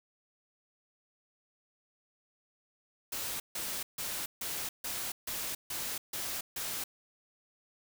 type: noise bursts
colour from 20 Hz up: white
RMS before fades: -37 dBFS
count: 9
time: 3.12-6.84 s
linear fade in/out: 5 ms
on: 280 ms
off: 150 ms
effects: none